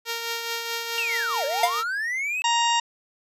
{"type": "tone with tremolo", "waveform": "5% pulse", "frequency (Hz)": 463.1, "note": "A#4", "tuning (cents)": -11, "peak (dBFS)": -14, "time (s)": [0.05, 1.84], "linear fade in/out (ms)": 50, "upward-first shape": "triangle", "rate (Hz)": 4.7, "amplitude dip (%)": 45}
{"type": "linear two-way sweep", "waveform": "triangle", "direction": "down then up", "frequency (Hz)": [2829, 526, 2629], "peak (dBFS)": -23, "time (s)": [0.98, 2.42], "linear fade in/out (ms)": 0, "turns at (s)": 1.45}
{"type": "tone with exponential decay", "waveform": "square", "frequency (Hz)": 704, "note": "F5", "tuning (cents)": 14, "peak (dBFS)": -14, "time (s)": [1.63, 1.76], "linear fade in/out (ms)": 5, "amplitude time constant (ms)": 27}
{"type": "harmonic tone", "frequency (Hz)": 936, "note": "A#5", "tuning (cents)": 7, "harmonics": [1, 2, 3, 4, 5, 6, 7, 8], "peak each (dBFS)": [-21, -30, -26, -30, -40, -33, -40, -32], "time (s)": [2.44, 2.8], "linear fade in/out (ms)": 5}
{"effects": ["resampled to 32000 Hz"]}